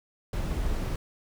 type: noise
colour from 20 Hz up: brown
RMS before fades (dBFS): -29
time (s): 0.33-0.96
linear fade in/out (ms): 2
effects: none